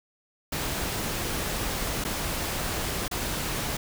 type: noise with dropouts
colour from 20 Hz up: pink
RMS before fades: -30 dBFS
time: 0.52-3.77 s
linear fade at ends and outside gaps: 5 ms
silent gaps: 2.041-2.048 / 3.081-3.112 s
effects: none